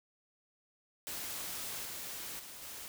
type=noise with level steps; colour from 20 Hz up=white; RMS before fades=-41 / -43 / -49 / -46 dBFS; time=1.07-2.88 s; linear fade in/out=0 ms; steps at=1.85 / 2.39 / 2.62 s; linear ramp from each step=5 ms; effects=none